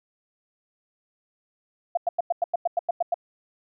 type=tone bursts; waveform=sine; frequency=692 Hz; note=F5; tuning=16 cents flat; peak=-19 dBFS; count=11; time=1.95-3.143 s; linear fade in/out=5 ms; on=23 ms; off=94 ms; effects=none